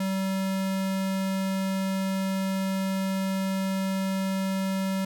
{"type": "tone", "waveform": "square", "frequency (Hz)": 191.8, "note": "G3", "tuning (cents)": -37, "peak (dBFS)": -26, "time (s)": [0, 5.05], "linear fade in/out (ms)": 5, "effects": []}